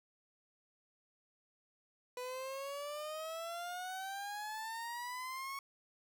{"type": "exponential sweep", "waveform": "30% pulse", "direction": "up", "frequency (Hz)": [493.9, 1108.7], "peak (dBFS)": -38, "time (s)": [2.17, 5.59], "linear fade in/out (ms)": 2, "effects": []}